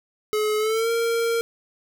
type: tone with pitch glide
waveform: square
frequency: 426.4 to 462.3 Hz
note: G#4 to A#4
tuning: +46 to -14 cents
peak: -21 dBFS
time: 0.33-1.41 s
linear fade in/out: 0 ms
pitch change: +140 cents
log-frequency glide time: 0.58-0.9 s
effects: none